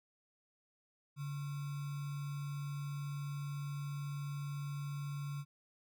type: tone with sample-and-hold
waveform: sine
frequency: 143 Hz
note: D3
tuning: 46 cents flat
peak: -38 dBFS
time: 1.16-5.45 s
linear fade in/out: 50 ms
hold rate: 1225 Hz
effects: none